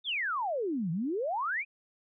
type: exponential two-way sweep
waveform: sine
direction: down then up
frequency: 3706 to 155.56 to 2554 Hz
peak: -29 dBFS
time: 0.04-1.65 s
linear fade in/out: 50 ms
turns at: 0.91 s
effects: none